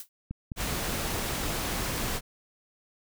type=noise with exponential decay; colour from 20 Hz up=blue; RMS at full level=-36 dBFS; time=0-0.09 s; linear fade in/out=1 ms; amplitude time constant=19 ms
type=click train; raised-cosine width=5 ms; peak=-22 dBFS; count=5; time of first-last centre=0.31-1.143 s; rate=4.8 Hz
type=noise; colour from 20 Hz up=pink; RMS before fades=-31 dBFS; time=0.56-2.21 s; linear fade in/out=50 ms
effects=none